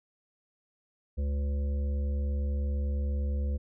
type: harmonic tone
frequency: 71.2 Hz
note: C#2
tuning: 47 cents sharp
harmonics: 1 / 3 / 5 / 7 / 8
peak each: -27 / -41 / -50 / -45 / -53 dBFS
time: 1.17-3.58 s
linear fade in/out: 20 ms
effects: none